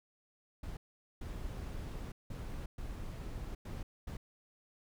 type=noise bursts at uneven times; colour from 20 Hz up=brown; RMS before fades=-42 dBFS; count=6; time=0.63-0.77 / 1.21-2.12 / 2.3-2.66 / 2.78-3.55 / 3.65-3.83 / 4.07-4.17 s; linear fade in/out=5 ms; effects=none

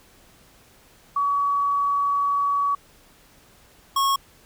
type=tone pair in turn; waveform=sine / square; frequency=1133 / 1095.7 Hz; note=C#6 / C#6; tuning=+37 / -20 cents; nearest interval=minor second; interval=57 cents; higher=first; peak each=-19 dBFS; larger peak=neither; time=1.16-2.75 / 3.96-4.16 s; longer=first; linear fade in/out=5 ms; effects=pink hiss -54 dBFS RMS until 4.45 s

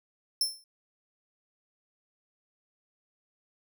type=tone with exponential decay; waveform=sawtooth; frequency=5340 Hz; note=E8; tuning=22 cents sharp; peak=-19 dBFS; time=0.41-0.64 s; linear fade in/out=2 ms; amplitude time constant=49 ms; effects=none

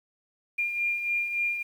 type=beating tone pair; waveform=sine; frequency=2400 / 2403.5 Hz; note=D7 / D7; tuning=+37 / +39 cents; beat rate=3.5 Hz; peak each=-35 / -26 dBFS; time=0.58-1.63 s; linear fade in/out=10 ms; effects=9-bit

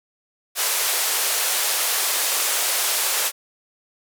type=band-pass noise; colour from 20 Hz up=white; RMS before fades=-22 dBFS; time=0.55-3.32 s; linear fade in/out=50 ms; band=440 to 14000 Hz; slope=24 dB/octave; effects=none

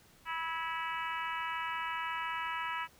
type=harmonic tone with a mistuned harmonic; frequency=325.8 Hz; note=E4; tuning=20 cents flat; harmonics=3 / 4 / 5 / 6 / 7 / 8 / 9; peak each=-38 / -40 / -42 / -44 / -45 / -46 / -47 dBFS; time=0.25-2.88 s; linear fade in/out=50 ms; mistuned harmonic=5; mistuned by=+32 cents; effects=pink hiss -62 dBFS RMS until 2.99 s

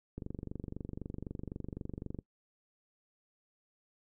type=click train; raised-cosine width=3 ms; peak=-27 dBFS; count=49; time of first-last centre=0.18-2.188 s; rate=23.9 Hz; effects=noise-tail reverb RT60 0.1 s tail -21 dB re dry

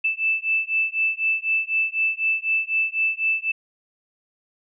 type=beating tone pair; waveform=sine; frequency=2637 / 2641 Hz; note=E7 / E7; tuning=0 / +3 cents; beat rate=4 Hz; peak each=-23 dBFS; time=0.04-3.52 s; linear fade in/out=10 ms; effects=none

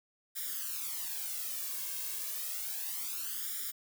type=noise with flanger; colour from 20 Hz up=blue; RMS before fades=-38 dBFS; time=0.35-3.72 s; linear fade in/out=20 ms; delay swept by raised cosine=0.56 to 1.86 ms; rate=0.31 Hz; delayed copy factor=+1; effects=none

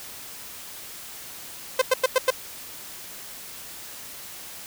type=tone bursts; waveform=sawtooth; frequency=516 Hz; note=C5; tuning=24 cents flat; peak=-12 dBFS; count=5; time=1.79-2.305 s; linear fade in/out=5 ms; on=27 ms; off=95 ms; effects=white hiss -40 dBFS RMS until 4.66 s

